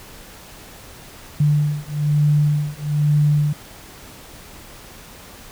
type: beating tone pair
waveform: sine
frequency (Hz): 147.6 / 148.7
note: D3 / D3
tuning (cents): +9 / +22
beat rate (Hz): 1.1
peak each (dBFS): -18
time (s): 1.4-3.53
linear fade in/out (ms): 5
effects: pink hiss -41 dBFS RMS until 5.51 s